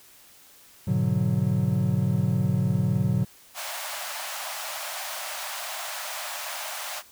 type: chord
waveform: triangle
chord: G# half-diminished seventh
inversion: none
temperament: equal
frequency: 103.83 / 123.47 / 146.83 / 185 Hz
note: G#2 / B2 / D3 / F#3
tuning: 0 / 0 / 0 / 0 cents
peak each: -26 / -24 / -25 / -24 dBFS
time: 0.87-3.25 s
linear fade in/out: 10 ms
type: high-pass noise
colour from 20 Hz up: pink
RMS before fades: -34 dBFS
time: 3.54-7.03 s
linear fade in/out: 50 ms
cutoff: 580 Hz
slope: 96 dB/octave
effects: white hiss -53 dBFS RMS until 7.11 s